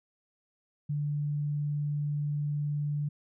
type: tone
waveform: sine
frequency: 146.83 Hz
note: D3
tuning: in tune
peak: -28 dBFS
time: 0.89-3.09 s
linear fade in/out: 10 ms
effects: none